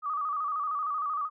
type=tone with vibrato; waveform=sine; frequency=1200 Hz; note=D6; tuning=37 cents sharp; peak=-28 dBFS; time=0.02-1.3 s; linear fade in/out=50 ms; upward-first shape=square; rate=13 Hz; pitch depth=72 cents each way; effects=none